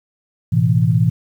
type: chord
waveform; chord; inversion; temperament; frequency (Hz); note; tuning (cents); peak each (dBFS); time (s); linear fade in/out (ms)
sine; A suspended second; none; equal with one note detuned; 110 / 125.85 / 164.81; A2 / B2 / E3; 0 / +33 / 0; -16; 0.52-1.1; 10
effects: 8-bit